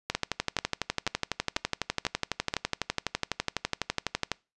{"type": "two click trains", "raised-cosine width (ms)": 0.2, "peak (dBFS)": [-10, -9], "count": [6, 51], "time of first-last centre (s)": [[0.1, 2.539], [0.15, 4.317]], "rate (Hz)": [2.05, 12], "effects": ["noise-tail reverb RT60 0.3 s tail -25 dB re dry", "resampled to 24000 Hz"]}